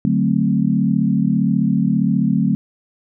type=chord; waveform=sine; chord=D dominant seventh; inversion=none; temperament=equal; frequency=146.83 / 185 / 220 / 261.6 Hz; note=D3 / F#3 / A3 / C4; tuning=0 / 0 / 0 / 0 cents; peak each=-21 / -18 / -18 / -21 dBFS; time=0.05-2.55 s; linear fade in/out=0 ms; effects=none